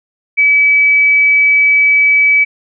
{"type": "tone", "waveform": "sine", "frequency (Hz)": 2290, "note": "D7", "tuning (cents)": -44, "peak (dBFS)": -6, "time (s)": [0.37, 2.45], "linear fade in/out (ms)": 20, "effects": []}